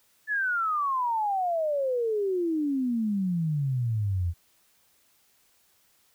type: exponential sweep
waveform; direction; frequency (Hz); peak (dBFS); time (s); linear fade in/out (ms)
sine; down; 1748 to 82.41; -24; 0.27-4.34; 50
effects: white hiss -65 dBFS RMS until 6.14 s